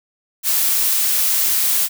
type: noise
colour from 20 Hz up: blue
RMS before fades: -17 dBFS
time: 0.43-1.89 s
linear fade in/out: 50 ms
effects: none